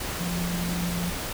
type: tone in noise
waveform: sine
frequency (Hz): 174.61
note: F3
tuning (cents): 0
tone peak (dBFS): -27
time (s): 0.2-1.1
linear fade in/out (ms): 5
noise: pink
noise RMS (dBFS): -32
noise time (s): 0-1.33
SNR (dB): +2
effects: none